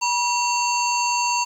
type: harmonic tone with a mistuned harmonic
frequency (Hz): 910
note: A#5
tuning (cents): -42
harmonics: 1 / 3 / 5 / 7 / 8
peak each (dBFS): -21 / -26 / -28 / -29 / -30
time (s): 0.01-1.45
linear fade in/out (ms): 20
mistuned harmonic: 1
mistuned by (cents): +100
effects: 8-bit